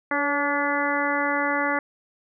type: harmonic tone with a mistuned harmonic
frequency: 287.6 Hz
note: D4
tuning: 36 cents flat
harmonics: 1 / 2 / 3 / 4 / 5 / 6 / 7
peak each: -29 / -29 / -29 / -29 / -29 / -29 / -29 dBFS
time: 0.11-1.79 s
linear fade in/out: 2 ms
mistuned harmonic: 2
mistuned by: -28 cents
effects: none